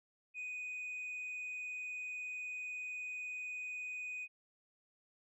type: tone with vibrato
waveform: sine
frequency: 2489 Hz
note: D#7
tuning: in tune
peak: -38 dBFS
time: 0.34-4.28 s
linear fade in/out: 50 ms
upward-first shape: triangle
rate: 20 Hz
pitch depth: 20 cents each way
effects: tanh soft clip ceiling -39 dBFS